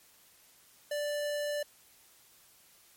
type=tone; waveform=square; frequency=587.3 Hz; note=D5; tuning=in tune; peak=-32 dBFS; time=0.91-1.63 s; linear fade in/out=5 ms; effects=white hiss -61 dBFS RMS until 2.96 s + MP3 64 kbps